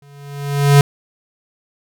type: tone with exponential growth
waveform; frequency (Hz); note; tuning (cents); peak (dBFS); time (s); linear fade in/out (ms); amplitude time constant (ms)
square; 142.1; C#3; +43; -5; 0.02-0.81; 2; 170
effects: none